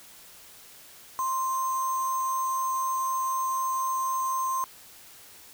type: tone with sample-and-hold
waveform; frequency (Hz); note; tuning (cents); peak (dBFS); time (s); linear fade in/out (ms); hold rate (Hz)
sine; 1048; C6; +2; -25; 1.19-4.64; 0; 7350
effects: white hiss -50 dBFS RMS until 5.53 s